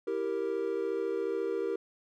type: chord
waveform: triangle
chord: E diminished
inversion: none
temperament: equal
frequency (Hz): 329.6 / 392 / 466.2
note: E4 / G4 / Bb4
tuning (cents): 0 / 0 / 0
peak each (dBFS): -36 / -31 / -31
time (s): 0.07-1.76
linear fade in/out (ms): 5
effects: none